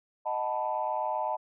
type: chord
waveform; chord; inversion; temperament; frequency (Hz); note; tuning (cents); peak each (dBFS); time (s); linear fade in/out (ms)
sine; B dominant seventh; first; equal; 622.3 / 740 / 880 / 987.8; D#5 / F#5 / A5 / B5; 0 / 0 / 0 / 0; -33 / -35 / -31 / -35; 0.25-1.37; 20
effects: tanh soft clip ceiling -18 dBFS